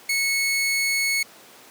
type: tone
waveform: sawtooth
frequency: 2200 Hz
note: C#7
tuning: 14 cents flat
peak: -17 dBFS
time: 0.09-1.23 s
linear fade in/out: 5 ms
effects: pink hiss -47 dBFS RMS until 1.7 s + high-pass 300 Hz 12 dB/octave